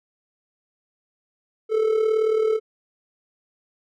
triangle tone with amplitude modulation, 438.2 Hz, A4, 7 cents flat, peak -13 dBFS, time 1.69-2.6 s, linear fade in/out 50 ms, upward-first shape sine, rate 38.3 Hz, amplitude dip 60%, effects none

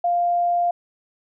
sine tone, 698.5 Hz, F5, in tune, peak -17 dBFS, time 0.04-0.71 s, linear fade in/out 5 ms, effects none

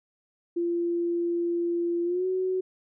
sine tone with pitch glide, 343.5 to 372.4 Hz, F4 to F#4, -29 to +11 cents, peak -24 dBFS, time 0.56-2.61 s, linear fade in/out 10 ms, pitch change +140 cents, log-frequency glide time 2.04-2.26 s, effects none

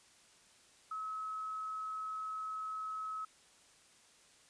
sine tone, 1286 Hz, E6, 43 cents flat, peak -38 dBFS, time 0.91-3.25 s, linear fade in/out 5 ms, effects white hiss -64 dBFS RMS until 4.49 s + resampled to 22050 Hz

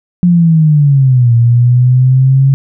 sine linear two-way sweep, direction down then up, 178.9 to 116.54 to 137.1 Hz, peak -4 dBFS, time 0.23-2.54 s, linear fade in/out 0 ms, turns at 1.34 s, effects none

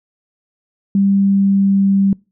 sine tone with pitch glide, 197.4 to 196.15 Hz, G3 to G3, +12 to +1 cents, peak -10 dBFS, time 0.95-2.13 s, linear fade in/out 2 ms, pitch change -11 cents, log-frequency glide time 1.08-1.9 s, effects noise-tail reverb RT60 0.3 s tail -26 dB re dry

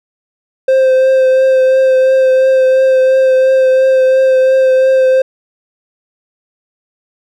triangle tone with vibrato, 523.3 Hz, C5, in tune, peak -4 dBFS, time 0.68-5.22 s, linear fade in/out 5 ms, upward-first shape triangle, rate 2.9 Hz, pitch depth 19 cents each way, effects none

